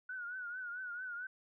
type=tone with vibrato; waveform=sine; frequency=1465 Hz; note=F#6; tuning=18 cents flat; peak=-40 dBFS; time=0.09-1.27 s; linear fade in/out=5 ms; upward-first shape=triangle; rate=4.5 Hz; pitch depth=90 cents each way; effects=none